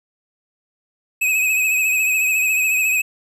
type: tone with vibrato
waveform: square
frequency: 2548 Hz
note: D#7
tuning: 41 cents sharp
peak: -16 dBFS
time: 1.21-3.02 s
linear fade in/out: 10 ms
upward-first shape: triangle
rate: 14 Hz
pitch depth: 56 cents each way
effects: none